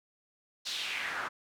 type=noise with band-pass filter sweep; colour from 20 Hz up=pink; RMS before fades=-36 dBFS; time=0.65-1.29 s; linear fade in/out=20 ms; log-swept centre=4500 to 1200 Hz; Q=2.8; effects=none